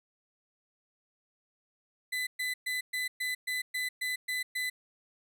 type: tone bursts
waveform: 35% pulse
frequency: 2006 Hz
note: B6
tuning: 26 cents sharp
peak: -29 dBFS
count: 10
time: 2.12-4.7 s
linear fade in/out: 10 ms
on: 150 ms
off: 120 ms
effects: none